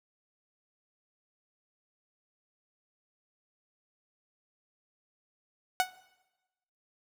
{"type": "tone with exponential decay", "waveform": "sawtooth", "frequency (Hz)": 740, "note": "F#5", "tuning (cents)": 0, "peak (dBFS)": -16, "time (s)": [5.8, 5.9], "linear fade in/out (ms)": 0, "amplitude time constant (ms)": 21, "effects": ["noise-tail reverb RT60 1.0 s tail -19 dB re dry"]}